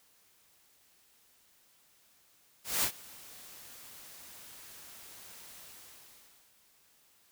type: noise with ADSR envelope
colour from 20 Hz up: white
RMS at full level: -28 dBFS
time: 2.64-6.56 s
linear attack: 190 ms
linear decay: 84 ms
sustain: -23 dB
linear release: 950 ms
effects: white hiss -66 dBFS RMS until 7.31 s